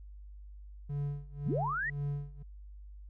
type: tone with tremolo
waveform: triangle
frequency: 143.3 Hz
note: D3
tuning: 42 cents flat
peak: -29 dBFS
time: 0.89-2.43 s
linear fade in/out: 10 ms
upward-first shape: sine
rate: 1.9 Hz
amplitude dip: 95%
type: linear sweep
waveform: sine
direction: up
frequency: 103.83 to 1962 Hz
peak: -31 dBFS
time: 1.46-1.9 s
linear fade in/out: 5 ms
effects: added 50 Hz sine -46 dBFS peak until 3.09 s